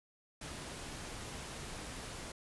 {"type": "noise", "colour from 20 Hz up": "pink", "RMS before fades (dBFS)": -45, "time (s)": [0.41, 2.32], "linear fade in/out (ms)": 5, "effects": ["resampled to 24000 Hz"]}